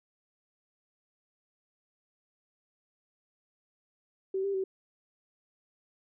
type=tone with pitch steps; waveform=sine; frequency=383.3 / 395.9 / 381.4 Hz; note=G4 / G4 / G4; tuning=-39 / +17 / -47 cents; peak=-28 dBFS; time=4.34-4.64 s; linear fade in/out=5 ms; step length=100 ms; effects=none